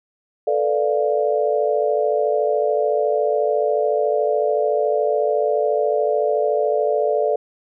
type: chord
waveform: sine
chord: B half-diminished seventh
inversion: third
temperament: equal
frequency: 440 / 493.9 / 587.3 / 698.5 Hz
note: A4 / B4 / D5 / F5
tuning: 0 / 0 / 0 / 0 cents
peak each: -20 / -26 / -20 / -24 dBFS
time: 0.47-7.36 s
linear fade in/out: 5 ms
effects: none